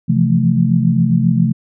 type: chord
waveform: sine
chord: F major seventh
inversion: second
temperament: equal with one note detuned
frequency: 130.81 / 167.11 / 174.61 / 220 Hz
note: C3 / E3 / F3 / A3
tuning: 0 / +24 / 0 / 0 cents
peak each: -16 dBFS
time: 0.08-1.53 s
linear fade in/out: 20 ms
effects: none